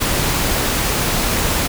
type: noise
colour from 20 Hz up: pink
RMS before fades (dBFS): -18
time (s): 0-1.68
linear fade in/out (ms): 20
effects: none